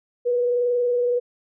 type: tone with frequency modulation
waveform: sine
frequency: 487.3 Hz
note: B4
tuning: 23 cents flat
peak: -18 dBFS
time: 0.25-1.2 s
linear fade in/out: 20 ms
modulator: 21.6 Hz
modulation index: 0.3
effects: none